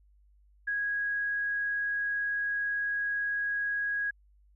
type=tone; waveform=sine; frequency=1653 Hz; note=G#6; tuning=9 cents flat; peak=-28 dBFS; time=0.67-4.11 s; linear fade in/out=10 ms; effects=added 50 Hz sine -59 dBFS peak until 4.55 s